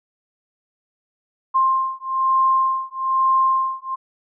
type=beating tone pair; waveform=sine; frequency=1055 / 1056.1 Hz; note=C6 / C6; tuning=+14 / +16 cents; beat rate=1.1 Hz; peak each=-19 dBFS; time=1.54-3.96 s; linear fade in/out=20 ms; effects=none